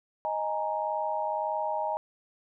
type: chord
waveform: sine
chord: D# suspended fourth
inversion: none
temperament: equal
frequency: 622.3 / 830.6 / 932.3 Hz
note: D#5 / G#5 / A#5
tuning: 0 / 0 / 0 cents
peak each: -32 dBFS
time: 0.25-1.97 s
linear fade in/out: 0 ms
effects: none